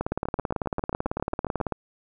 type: two click trains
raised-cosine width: 1 ms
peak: -12 / -16 dBFS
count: 32 / 12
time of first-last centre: 0.01-1.723 / 0.12-1.602 s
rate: 18.1 / 7.42 Hz
effects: none